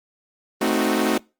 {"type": "chord", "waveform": "sawtooth", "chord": "A diminished seventh", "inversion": "none", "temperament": "equal", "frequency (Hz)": [220, 261.6, 311.1, 370], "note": ["A3", "C4", "Eb4", "Gb4"], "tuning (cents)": [0, 0, 0, 0], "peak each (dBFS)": -20, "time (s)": [0.61, 1.18], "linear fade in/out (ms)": 5, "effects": ["noise-tail reverb RT60 0.3 s tail -26 dB re dry", "Opus 24 kbps"]}